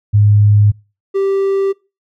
sine / triangle tone pair in turn, 103.83 / 391.1 Hz, G#2 / G4, 0 / -4 cents, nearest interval octave + major seventh, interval 2296 cents, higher second, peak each -6 / -10 dBFS, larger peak first, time 0.13-0.72 / 1.14-1.73 s, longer neither, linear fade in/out 20 ms, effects noise-tail reverb RT60 0.3 s tail -24 dB re dry

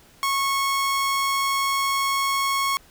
sawtooth tone, 1098 Hz, C#6, 17 cents flat, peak -17 dBFS, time 0.23-2.77 s, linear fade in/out 0 ms, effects pink hiss -53 dBFS RMS until 2.9 s

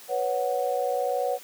sine chord, B suspended second, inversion none, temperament equal, 493.9 / 554.4 / 740 Hz, B4 / C#5 / F#5, 0 / 0 / 0 cents, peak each -28 dBFS, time 0.08-1.39 s, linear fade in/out 50 ms, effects white hiss -47 dBFS RMS until 1.43 s + high-pass 200 Hz 12 dB/octave

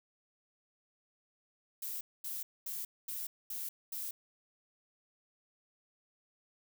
violet noise bursts, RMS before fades -40 dBFS, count 6, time 1.82-4.11 s, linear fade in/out 5 ms, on 190 ms, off 230 ms, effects none

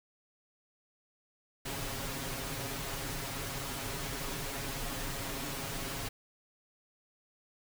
pink noise with comb filter, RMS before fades -38 dBFS, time 1.65-6.09 s, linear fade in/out 10 ms, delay 7.3 ms, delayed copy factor +0.85, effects none

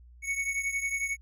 square beating tone pair, 2217 / 2228 Hz, C#7 / C#7, 0 / +8 cents, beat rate 11 Hz, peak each -31 / -35 dBFS, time 0.22-1.17 s, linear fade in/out 50 ms, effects added 60 Hz sine -50 dBFS peak until 1.21 s + low-pass 12000 Hz 12 dB/octave

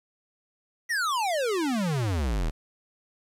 square exponential sweep, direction down, 1975.5 to 35.5 Hz, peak -25 dBFS, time 0.89-2.51 s, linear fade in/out 20 ms, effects low-pass 11000 Hz 12 dB/octave + 9-bit

